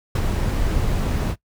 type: noise with ADSR envelope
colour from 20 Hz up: brown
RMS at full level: -17 dBFS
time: 0.15-1.36 s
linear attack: 5 ms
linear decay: 55 ms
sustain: -4 dB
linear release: 60 ms
effects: noise-tail reverb RT60 0.1 s tail -20 dB re dry